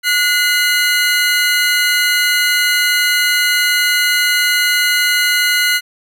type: tone pair together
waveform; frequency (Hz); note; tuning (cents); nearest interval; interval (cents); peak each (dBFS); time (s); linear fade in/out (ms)
25% pulse; 1451.2 / 2050; F#6 / C7; -34 / -36; tritone; 598; -11; 0.03-5.81; 50
effects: none